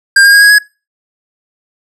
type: tone with pitch steps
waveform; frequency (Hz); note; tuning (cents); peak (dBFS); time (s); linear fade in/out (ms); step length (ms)
square; 1601 / 1618.7 / 1636.5 / 1654.6 / 1672.8; G6 / G#6 / G#6 / G#6 / G#6; +36 / -45 / -26 / -7 / +12; -3; 0.16-0.585; 5; 85
effects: noise-tail reverb RT60 0.3 s tail -23 dB re dry + low-pass 12000 Hz 12 dB/octave